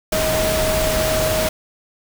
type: tone in noise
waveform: sine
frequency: 630 Hz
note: D#5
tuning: 21 cents sharp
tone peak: -19 dBFS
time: 0.12-1.49 s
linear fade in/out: 5 ms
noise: pink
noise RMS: -21 dBFS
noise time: 0.12-1.49 s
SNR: -1 dB
effects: none